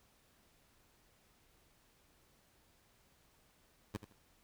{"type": "tone with echo", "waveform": "15% pulse", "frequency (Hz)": 103.9, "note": "G#2", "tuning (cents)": 1, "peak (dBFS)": -31, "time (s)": [3.94, 3.97], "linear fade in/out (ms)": 5, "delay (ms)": 81, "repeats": 2, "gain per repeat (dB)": -12, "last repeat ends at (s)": 4.132, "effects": ["pink hiss -70 dBFS RMS until 4.43 s"]}